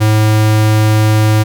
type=tone; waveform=square; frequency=107.9 Hz; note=A2; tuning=33 cents flat; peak=-8 dBFS; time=0-1.44 s; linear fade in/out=20 ms; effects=none